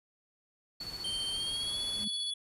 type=tone with tremolo; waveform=sine; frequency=4435 Hz; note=C#8; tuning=in tune; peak=-37 dBFS; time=0.8-2.31 s; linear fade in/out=5 ms; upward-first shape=square; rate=15 Hz; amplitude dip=60%
type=noise; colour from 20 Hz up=pink; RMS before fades=-48 dBFS; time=0.8-2.05 s; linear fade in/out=10 ms
type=tone with pitch glide; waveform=square; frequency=3136 to 3400 Hz; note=G7 to G#7; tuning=0 to +40 cents; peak=-34 dBFS; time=1.04-2.34 s; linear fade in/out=5 ms; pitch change=+140 cents; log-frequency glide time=1.3-1.8 s
type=tone with exponential growth; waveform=sine; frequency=207.7 Hz; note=G#3; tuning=in tune; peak=-35 dBFS; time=1.84-2.08 s; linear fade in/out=5 ms; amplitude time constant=52 ms
effects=resampled to 32000 Hz